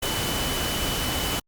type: tone in noise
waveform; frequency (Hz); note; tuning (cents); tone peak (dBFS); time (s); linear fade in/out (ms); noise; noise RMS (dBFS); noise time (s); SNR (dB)
sine; 2993; F#7; +19; -32; 0.02-1.4; 10; pink; -27; 0.02-1.4; -8
effects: Opus 48 kbps